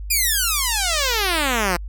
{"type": "exponential sweep", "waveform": "5% pulse", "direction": "down", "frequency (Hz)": [2489, 167.7], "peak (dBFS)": -7, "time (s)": [0.1, 1.77], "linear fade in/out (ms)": 10, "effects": ["added 50 Hz sine -28 dBFS peak until 1.88 s"]}